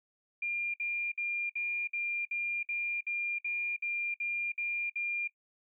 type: tone bursts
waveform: sine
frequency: 2400 Hz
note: D7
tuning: 37 cents sharp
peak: -31 dBFS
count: 13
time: 0.42-5.276 s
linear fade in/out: 5 ms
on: 320 ms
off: 58 ms
effects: noise-tail reverb RT60 0.1 s tail -19 dB re dry